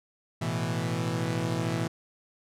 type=chord; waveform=sawtooth; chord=A suspended second; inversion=none; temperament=equal; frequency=110 / 123.47 / 164.81 Hz; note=A2 / B2 / E3; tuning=0 / 0 / 0 cents; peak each=-29 / -28 / -27 dBFS; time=0.41-1.88 s; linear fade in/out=10 ms; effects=low-pass 10000 Hz 12 dB/octave